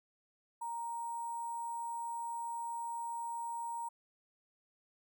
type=tone with sample-and-hold; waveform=sine; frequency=932.3 Hz; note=A#5; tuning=in tune; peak=-37 dBFS; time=0.61-3.89 s; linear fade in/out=10 ms; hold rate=8820 Hz; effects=none